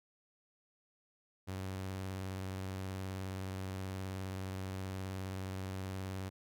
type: tone with vibrato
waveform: sawtooth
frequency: 94.9 Hz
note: F#2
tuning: 44 cents sharp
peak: -35 dBFS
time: 1.47-6.3 s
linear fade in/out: 20 ms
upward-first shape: sine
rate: 19 Hz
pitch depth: 34 cents each way
effects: none